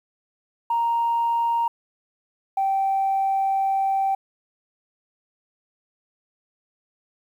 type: tone pair in turn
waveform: sine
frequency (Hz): 932.3 / 777.9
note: A#5 / G5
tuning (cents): 0 / -14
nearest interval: minor third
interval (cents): 314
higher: first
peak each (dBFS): -18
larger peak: neither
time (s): 0.7-1.68 / 2.57-4.15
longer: second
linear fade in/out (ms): 5
effects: tanh soft clip ceiling -15 dBFS + 9-bit